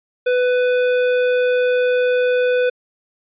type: tone with tanh clipping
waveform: sine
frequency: 497.8 Hz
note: B4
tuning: 14 cents sharp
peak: -16 dBFS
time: 0.26-2.7 s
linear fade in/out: 10 ms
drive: 17 dB
effects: resampled to 8000 Hz